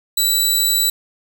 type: tone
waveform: 15% pulse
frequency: 3951 Hz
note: B7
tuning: in tune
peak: -7 dBFS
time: 0.17-0.9 s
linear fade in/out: 5 ms
effects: none